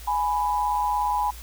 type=tone pair together; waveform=sine; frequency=833.1 / 990 Hz; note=G#5 / B5; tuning=+5 / +4 cents; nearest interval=minor third; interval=299 cents; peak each=-24 dBFS; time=0.07-1.31 s; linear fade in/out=10 ms; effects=added 57 Hz sine -39 dBFS peak until 1.42 s + white hiss -45 dBFS RMS until 1.42 s